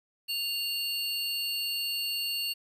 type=tone pair together; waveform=square; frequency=2794 / 4428 Hz; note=F7 / C#8; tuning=0 / -3 cents; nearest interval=minor sixth; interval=797 cents; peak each=-33 / -33 dBFS; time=0.28-2.54 s; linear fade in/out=20 ms; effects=resampled to 32000 Hz + 10-bit

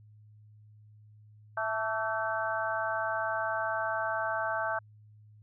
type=harmonic tone with a mistuned harmonic; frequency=220 Hz; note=A3; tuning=in tune; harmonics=3 / 4 / 5 / 6 / 7; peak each=-34 / -35 / -38 / -38 / -34 dBFS; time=1.57-4.79 s; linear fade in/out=5 ms; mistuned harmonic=5; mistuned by=+55 cents; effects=added 106 Hz sine -53 dBFS peak until 5.42 s

